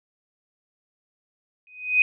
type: tone with exponential growth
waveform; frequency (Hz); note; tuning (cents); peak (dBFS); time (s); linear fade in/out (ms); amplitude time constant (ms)
sine; 2500; D#7; +8; -11; 1.67-2.02; 1; 74
effects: none